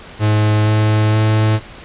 45% pulse tone with pitch steps, 106.5 / 107.55 / 108.61 Hz, G#2 / A2 / A2, +44 / -39 / -22 cents, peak -11 dBFS, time 0.19-1.6 s, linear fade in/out 50 ms, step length 470 ms, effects pink hiss -36 dBFS RMS until 1.84 s + resampled to 8000 Hz

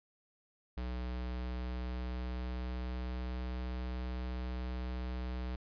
square tone with pitch glide, 61.74 to 62.31 Hz, B1 to B1, 0 to +16 cents, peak -37 dBFS, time 0.77-5.56 s, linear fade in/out 5 ms, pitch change +16 cents, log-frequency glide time 1.15-3.45 s, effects resampled to 11025 Hz

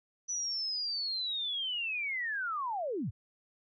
sine linear sweep, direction down, 5980 to 71.8 Hz, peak -32 dBFS, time 0.28-3.11 s, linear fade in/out 20 ms, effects none

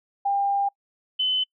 sine tone pair in turn, 799 / 3031 Hz, G5 / F#7, +33 / +41 cents, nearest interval octave + major seventh, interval 2308 cents, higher second, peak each -20 dBFS, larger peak neither, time 0.25-0.69 / 1.19-1.44 s, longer first, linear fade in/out 10 ms, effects noise-tail reverb RT60 0.1 s tail -26 dB re dry

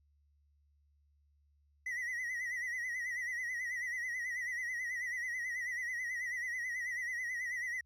triangle tone with vibrato, 1957 Hz, B6, 16 cents flat, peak -34 dBFS, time 1.86-7.81 s, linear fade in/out 5 ms, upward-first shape sine, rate 9.2 Hz, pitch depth 77 cents each way, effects added 72 Hz sine -68 dBFS peak until 7.85 s

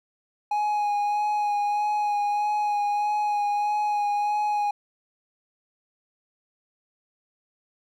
triangle tone with vibrato, 830.6 Hz, G#5, in tune, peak -20 dBFS, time 0.51-4.71 s, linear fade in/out 5 ms, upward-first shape sine, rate 1.6 Hz, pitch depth 17 cents each way, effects none

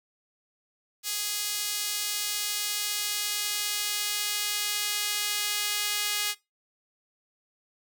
sawtooth tone with high-pass filter sweep, 414.6 Hz, G#4, 3 cents flat, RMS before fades -30 dBFS, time 1.03-6.35 s, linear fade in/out 50 ms, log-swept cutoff 4400 to 2800 Hz, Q 0.79, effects noise-tail reverb RT60 0.2 s tail -20 dB re dry

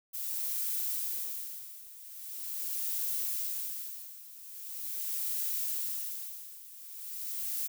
violet noise with tremolo, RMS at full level -33 dBFS, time 0.13-7.68 s, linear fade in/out 20 ms, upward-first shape sine, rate 0.42 Hz, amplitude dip 85%, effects none

